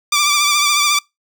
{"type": "tone with vibrato", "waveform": "10% pulse", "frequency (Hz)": 1174.7, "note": "D6", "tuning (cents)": 0, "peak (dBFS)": -4, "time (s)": [0.12, 0.99], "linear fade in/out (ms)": 5, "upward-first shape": "triangle", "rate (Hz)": 14, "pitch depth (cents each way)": 52, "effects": ["noise-tail reverb RT60 0.2 s tail -25 dB re dry"]}